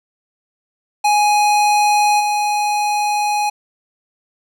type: tone with level steps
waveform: square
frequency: 833 Hz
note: G#5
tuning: 5 cents sharp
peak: -12 / -16 dBFS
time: 1.04-3.5 s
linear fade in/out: 10 ms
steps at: 2.19 s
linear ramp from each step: 20 ms
effects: low-pass 11000 Hz 12 dB/octave + 8-bit